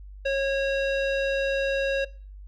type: tone with low-pass filter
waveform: square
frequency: 547 Hz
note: C#5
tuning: 23 cents flat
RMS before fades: -25 dBFS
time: 0.25-2.05 s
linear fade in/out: 10 ms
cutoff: 3200 Hz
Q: 1.7
effects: noise-tail reverb RT60 0.4 s tail -21 dB re dry + added 49 Hz sine -40 dBFS peak until 2.47 s